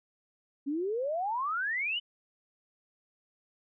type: exponential sweep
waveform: sine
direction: up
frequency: 269.5 to 3054 Hz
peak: -29 dBFS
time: 0.66-2 s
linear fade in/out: 20 ms
effects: none